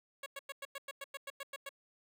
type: tone bursts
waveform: 10% pulse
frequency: 554.4 Hz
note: C#5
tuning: in tune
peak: -33 dBFS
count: 12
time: 0.23-1.692 s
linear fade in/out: 5 ms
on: 32 ms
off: 98 ms
effects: none